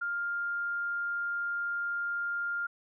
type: tone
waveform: sine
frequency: 1402 Hz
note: F6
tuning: 6 cents sharp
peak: -30 dBFS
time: 0.01-2.67 s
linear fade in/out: 10 ms
effects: none